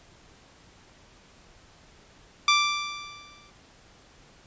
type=tone with exponential decay; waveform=15% pulse; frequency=1174.7 Hz; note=D6; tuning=in tune; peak=-10 dBFS; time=2.48-3.5 s; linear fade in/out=2 ms; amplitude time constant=220 ms; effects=pink hiss -55 dBFS RMS until 4.46 s + resampled to 16000 Hz